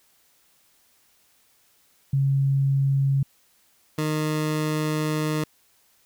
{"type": "tone pair in turn", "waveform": ["sine", "20% pulse"], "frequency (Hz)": [137.2, 154], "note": ["C#3", "D#3"], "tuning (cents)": [-17, -17], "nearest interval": "major second", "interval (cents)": 200, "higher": "second", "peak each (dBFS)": -18, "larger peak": "neither", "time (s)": [[2.13, 3.23], [3.98, 5.44]], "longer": "second", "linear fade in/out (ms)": 5, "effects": ["white hiss -62 dBFS RMS until 6.05 s"]}